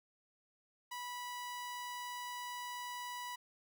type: tone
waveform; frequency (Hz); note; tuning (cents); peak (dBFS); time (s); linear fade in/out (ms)
sawtooth; 981; B5; -12; -38; 0.91-3.36; 10
effects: 12-bit